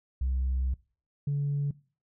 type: tone pair in turn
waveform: sine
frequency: 64.7 / 142.83 Hz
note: C2 / D3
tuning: -19 / -48 cents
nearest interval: octave + major second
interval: 1371 cents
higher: second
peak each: -24 dBFS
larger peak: neither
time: 0.21-0.74 / 1.27-1.71 s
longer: first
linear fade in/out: 5 ms
effects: noise-tail reverb RT60 0.4 s tail -22 dB re dry + tanh soft clip ceiling -23 dBFS